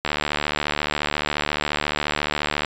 click train, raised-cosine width 0.3 ms, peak -5 dBFS, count 194, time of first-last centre 0.05-2.648 s, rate 74.3 Hz, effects resampled to 16000 Hz

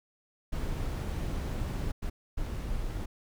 brown noise bursts at uneven times, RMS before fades -33 dBFS, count 3, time 0.52-1.92 / 2.02-2.1 / 2.37-3.06 s, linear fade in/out 10 ms, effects none

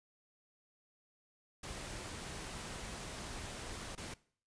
pink noise with dropouts, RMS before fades -45 dBFS, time 1.63-4.14 s, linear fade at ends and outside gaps 5 ms, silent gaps 3.952-3.976 s, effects noise-tail reverb RT60 0.5 s tail -20 dB re dry + resampled to 22050 Hz

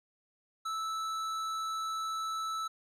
sine tone with tanh clipping, 1313 Hz, E6, 7 cents flat, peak -35 dBFS, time 0.65-2.68 s, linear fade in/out 10 ms, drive 14 dB, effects none

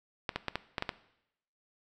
clicks, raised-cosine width 0.3 ms, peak -15 dBFS, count 7, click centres 0.292 / 0.36 / 0.483 / 0.556 / 0.782 / 0.824 / 0.892 s, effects noise-tail reverb RT60 0.8 s tail -17 dB re dry

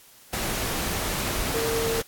sine tone in noise, 455.1 Hz, A#4, 42 cents flat, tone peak -25 dBFS, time 1.54-2.01 s, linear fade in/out 5 ms, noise pink, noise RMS -28 dBFS, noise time 0.33-2.02 s, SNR 0 dB, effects white hiss -52 dBFS RMS until 2.07 s + AAC 64 kbps

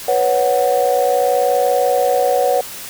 sine chord, B suspended second, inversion none, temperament equal, 493.9 / 554.4 / 740 Hz, B4 / C#5 / F#5, 0 / 0 / 0 cents, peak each -16 dBFS, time 0.08-2.61 s, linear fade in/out 5 ms, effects tanh soft clip ceiling -5 dBFS + white hiss -31 dBFS RMS until 2.89 s

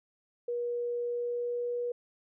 sine tone with pitch glide, 480 to 483.3 Hz, B4 to B4, -49 to -38 cents, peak -30 dBFS, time 0.48-1.92 s, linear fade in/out 5 ms, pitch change +11 cents, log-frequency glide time 1.02-1.76 s, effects none

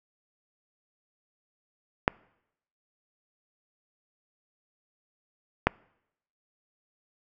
clicks, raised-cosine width 0.5 ms, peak -4 dBFS, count 2, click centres 2.079 / 5.67 s, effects noise-tail reverb RT60 0.8 s tail -26 dB re dry

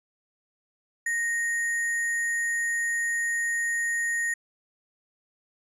sine tone with sample-and-hold, 1864.7 Hz, A#6, in tune, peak -24 dBFS, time 1.06-4.34 s, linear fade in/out 5 ms, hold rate 8820 Hz, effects resampled to 24000 Hz

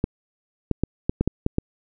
clicks, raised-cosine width 3 ms, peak -7 dBFS, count 8, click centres 0.041 / 0.713 / 0.836 / 1.095 / 1.21 / 1.276 / 1.464 / 1.584 s, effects none

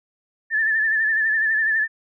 sine tone with vibrato, 1760 Hz, A6, in tune, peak -17 dBFS, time 0.5-1.88 s, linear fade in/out 50 ms, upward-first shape sine, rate 12 Hz, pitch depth 53 cents each way, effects none

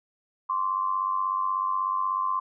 sine tone pair together, 1046.5 / 1142.9 Hz, C6 / D6, 0 / -47 cents, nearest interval major second, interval 153 cents, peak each -25 / -30 dBFS, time 0.49-2.4 s, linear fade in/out 10 ms, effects none

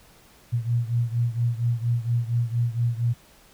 sine beating tone pair, 117.2 / 121.5 Hz, A#2 / B2, +10 / -28 cents, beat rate 4.3 Hz, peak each -23 / -26 dBFS, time 0.52-3.14 s, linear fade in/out 20 ms, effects pink hiss -54 dBFS RMS until 3.53 s

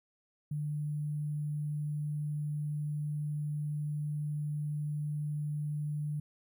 sine tone with sample-and-hold, 149 Hz, D3, 25 cents sharp, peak -32 dBFS, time 0.51-6.2 s, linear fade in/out 5 ms, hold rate 11025 Hz, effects none

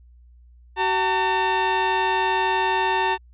sawtooth tone pair together, 378.2 / 900 Hz, F#4 / A5, +38 / +39 cents, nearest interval octave + minor third, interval 1501 cents, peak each -21 / -16 dBFS, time 0.76-3.18 s, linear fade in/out 50 ms, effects added 60 Hz sine -47 dBFS peak until 3.33 s + resampled to 8000 Hz

